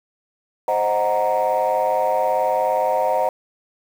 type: chord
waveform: sine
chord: C half-diminished seventh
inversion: none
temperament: equal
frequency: 523.3 / 622.3 / 740 / 932.3 Hz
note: C5 / Eb5 / Gb5 / Bb5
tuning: 0 / 0 / 0 / 0 cents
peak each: -21 dBFS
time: 0.68-3.29 s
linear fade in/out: 2 ms
effects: tanh soft clip ceiling -11 dBFS + 7-bit